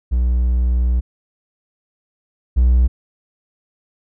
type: tone pair in turn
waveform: triangle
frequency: 61 / 61.64 Hz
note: B1 / B1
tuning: -21 / -3 cents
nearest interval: unison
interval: 18 cents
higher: second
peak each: -11 / -7 dBFS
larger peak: second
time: 0.11-1.01 / 2.56-2.88 s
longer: first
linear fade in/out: 20 ms
effects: tanh soft clip ceiling -3 dBFS